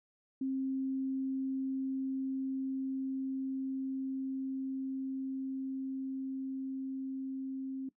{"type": "tone with level ramp", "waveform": "sine", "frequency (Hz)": 266, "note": "C4", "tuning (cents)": 29, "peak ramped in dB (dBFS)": [-31, -36], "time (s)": [0.41, 7.89], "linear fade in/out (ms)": 5, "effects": ["noise-tail reverb RT60 0.1 s tail -18 dB re dry"]}